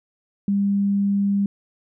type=tone; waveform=sine; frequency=200 Hz; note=G3; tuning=35 cents sharp; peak=-17 dBFS; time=0.48-1.46 s; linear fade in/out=2 ms; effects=none